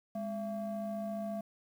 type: ring-modulated tone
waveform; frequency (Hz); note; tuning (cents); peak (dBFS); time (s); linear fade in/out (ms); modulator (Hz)
triangle; 233.1; A#3; 0; -30; 0.15-1.41; 5; 439
effects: 10-bit